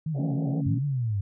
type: tone with vibrato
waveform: sine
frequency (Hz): 146.83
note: D3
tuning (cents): 0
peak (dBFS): -26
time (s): 0.06-0.76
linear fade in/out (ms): 5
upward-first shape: sine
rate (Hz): 6.3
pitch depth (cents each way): 160
type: band-pass noise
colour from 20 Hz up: pink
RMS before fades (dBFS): -41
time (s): 0.14-0.62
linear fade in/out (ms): 20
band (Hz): 340 to 780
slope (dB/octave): 96
type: chord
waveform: sine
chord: F augmented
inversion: none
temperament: equal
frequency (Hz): 174.61 / 220 / 277.2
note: F3 / A3 / C#4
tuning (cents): 0 / 0 / 0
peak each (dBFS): -36 / -36 / -30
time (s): 0.18-0.79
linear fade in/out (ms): 10
type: exponential two-way sweep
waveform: sine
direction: up then down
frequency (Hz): 95.6 to 147.8 to 95.6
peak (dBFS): -24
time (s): 0.66-1.21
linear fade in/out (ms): 5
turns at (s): 0.85
effects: none